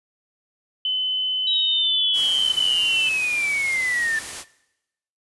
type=tone; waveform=sine; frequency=3032 Hz; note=F#7; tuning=42 cents sharp; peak=-20 dBFS; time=0.85-3.09 s; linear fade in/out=2 ms
type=linear sweep; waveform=sine; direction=down; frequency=3864 to 1760 Hz; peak=-20 dBFS; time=1.47-4.19 s; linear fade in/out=5 ms
type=noise; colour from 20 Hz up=white; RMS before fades=-33 dBFS; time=2.13-4.45 s; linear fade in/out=50 ms
effects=noise-tail reverb RT60 0.9 s tail -19 dB re dry + resampled to 24000 Hz